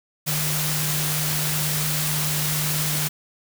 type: tone in noise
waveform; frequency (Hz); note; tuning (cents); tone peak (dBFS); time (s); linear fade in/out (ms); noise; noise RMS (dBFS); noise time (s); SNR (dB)
sine; 151.5; D#3; -46; -26; 0.26-3.09; 20; white; -25; 0.26-3.09; -4
effects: none